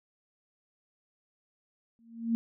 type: tone with exponential growth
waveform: sine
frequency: 230 Hz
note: A#3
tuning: 23 cents flat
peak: -22 dBFS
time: 1.99-2.35 s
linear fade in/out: 0 ms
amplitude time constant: 78 ms
effects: none